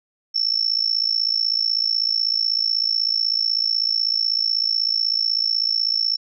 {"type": "tone with amplitude modulation", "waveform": "sine", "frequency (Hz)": 5400, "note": "E8", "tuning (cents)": 41, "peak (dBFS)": -14, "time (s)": [0.34, 6.17], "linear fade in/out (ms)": 20, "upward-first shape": "sine", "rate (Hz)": 56.1, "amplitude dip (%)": 90, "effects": []}